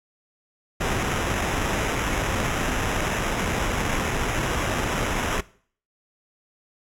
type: noise with sample-and-hold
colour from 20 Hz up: pink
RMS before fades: -25 dBFS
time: 0.8-5.41 s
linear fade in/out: 10 ms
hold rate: 4410 Hz
effects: noise-tail reverb RT60 0.5 s tail -20 dB re dry + low-pass 12000 Hz 12 dB/octave